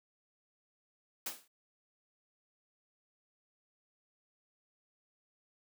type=noise with exponential decay; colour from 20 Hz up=white; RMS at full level=-35 dBFS; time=1.26-1.48 s; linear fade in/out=5 ms; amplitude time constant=47 ms; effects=high-pass 200 Hz 12 dB/octave